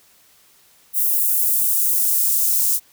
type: noise with high-pass filter sweep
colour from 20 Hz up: blue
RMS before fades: -18 dBFS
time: 0.93-2.8 s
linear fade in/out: 50 ms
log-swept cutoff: 11000 to 6800 Hz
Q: 0.92
effects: white hiss -54 dBFS RMS until 2.92 s